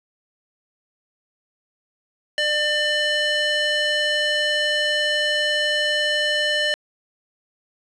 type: tone with band-pass filter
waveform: square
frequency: 598 Hz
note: D5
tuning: 31 cents sharp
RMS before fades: -21 dBFS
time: 2.38-6.74 s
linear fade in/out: 0 ms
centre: 2700 Hz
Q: 1.5
effects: resampled to 22050 Hz + 7-bit